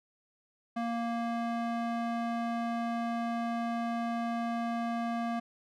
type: tone with band-pass filter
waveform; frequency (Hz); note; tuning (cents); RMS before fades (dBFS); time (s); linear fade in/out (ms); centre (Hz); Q
square; 233.1; A#3; 0; -33; 0.76-5.4; 10; 710; 0.76
effects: none